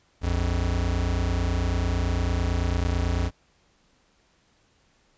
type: tone pair together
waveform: square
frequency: 58.27 / 87.31 Hz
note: A#1 / F2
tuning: 0 / 0 cents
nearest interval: perfect fifth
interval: 700 cents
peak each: -26 dBFS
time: 0.21-3.31 s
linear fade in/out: 50 ms
effects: pink hiss -64 dBFS RMS until 5.17 s + resampled to 16000 Hz